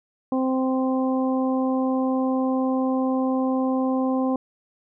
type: harmonic tone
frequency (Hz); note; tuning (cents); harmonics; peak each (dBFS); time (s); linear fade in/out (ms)
260.6; C4; -7; 1 / 2 / 3 / 4; -21 / -27 / -31 / -33; 0.32-4.36; 2
effects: none